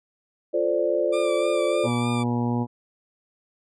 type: chord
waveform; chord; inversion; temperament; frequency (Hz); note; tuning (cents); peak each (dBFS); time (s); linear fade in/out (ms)
sine; D minor seventh; first; equal; 349.2 / 440 / 523.3 / 587.3; F4 / A4 / C5 / D5; 0 / 0 / 0 / 0; -26 / -28 / -25 / -24; 0.53-1.88; 20
type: tone with vibrato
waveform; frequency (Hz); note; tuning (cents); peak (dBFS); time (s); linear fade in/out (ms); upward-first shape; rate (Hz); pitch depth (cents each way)
20% pulse; 1180; D6; +8; -26; 1.12-2.24; 20; sine; 3.3; 31
type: harmonic tone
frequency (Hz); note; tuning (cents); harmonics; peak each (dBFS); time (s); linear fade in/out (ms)
120.2; B2; -46; 1 / 2 / 3 / 4 / 5 / 6 / 7 / 8; -26 / -24 / -34 / -35 / -42 / -39 / -34 / -36; 1.83-2.67; 50
effects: resampled to 22050 Hz